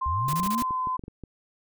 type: tone with pitch glide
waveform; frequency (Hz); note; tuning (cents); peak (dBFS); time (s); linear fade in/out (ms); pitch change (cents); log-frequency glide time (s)
sine; 1049 to 1022.1; C6 to C6; +4 to -41; -25; 0.01-0.97; 10; -45; 0.28-0.81
type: linear sweep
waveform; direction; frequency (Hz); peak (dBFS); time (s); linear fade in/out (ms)
sine; up; 65.9 to 246.9; -27; 0.06-0.62; 0
type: noise bursts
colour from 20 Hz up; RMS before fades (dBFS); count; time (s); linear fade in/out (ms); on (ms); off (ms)
white; -35; 5; 0.28-0.627; 5; 51; 23
type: clicks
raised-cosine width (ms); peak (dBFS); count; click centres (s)
3; -26; 12; 0.284 / 0.333 / 0.397 / 0.432 / 0.463 / 0.622 / 0.708 / 0.872 / 0.994 / 1.038 / 1.081 / 1.237
effects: none